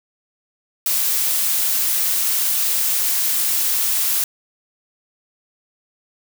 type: noise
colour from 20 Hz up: blue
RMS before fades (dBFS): -19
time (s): 0.86-4.24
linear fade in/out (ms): 2
effects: none